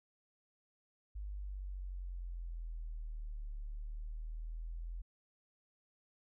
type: exponential two-way sweep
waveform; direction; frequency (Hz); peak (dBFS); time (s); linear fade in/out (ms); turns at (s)
sine; down then up; 51 to 36.44 to 42.76; -40; 1.15-5.02; 10; 3.55
effects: none